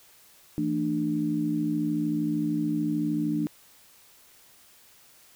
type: tone cluster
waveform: sine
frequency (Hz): 165.9 / 225 / 298.3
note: E3 / A3 / D4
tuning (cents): +11 / +39 / +27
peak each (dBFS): -31 / -31 / -26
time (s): 0.58-3.47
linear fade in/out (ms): 0
effects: white hiss -56 dBFS RMS until 5.35 s